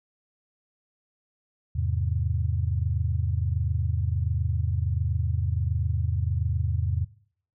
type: chord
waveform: sine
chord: E augmented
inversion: none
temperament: equal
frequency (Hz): 82.41 / 103.83 / 130.81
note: E2 / G#2 / B#2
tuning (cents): 0 / 0 / 0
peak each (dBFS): -26 / -28 / -30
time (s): 1.75-7.05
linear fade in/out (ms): 10
effects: noise-tail reverb RT60 0.6 s tail -23 dB re dry